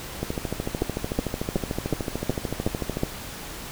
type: two click trains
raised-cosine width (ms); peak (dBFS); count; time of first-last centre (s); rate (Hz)
2; -13 / -9; 38 / 7; 0.23-2.971 / 0.82-3.034; 13.5 / 2.71
effects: pink hiss -37 dBFS RMS until 3.71 s